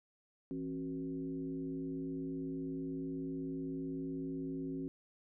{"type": "tone with frequency modulation", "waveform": "sine", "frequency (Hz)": 269.9, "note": "C#4", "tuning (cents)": -46, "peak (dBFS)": -37, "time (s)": [0.51, 4.88], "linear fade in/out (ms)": 0, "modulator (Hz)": 104, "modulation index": 0.87, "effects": []}